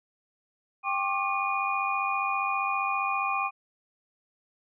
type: tone cluster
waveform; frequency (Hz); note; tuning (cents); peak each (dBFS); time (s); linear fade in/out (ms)
sine; 788 / 1082 / 1177 / 2452; G5 / C#6 / D6 / D#7; +9 / -42 / +3 / -26; -31; 0.83-3.51; 50
effects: none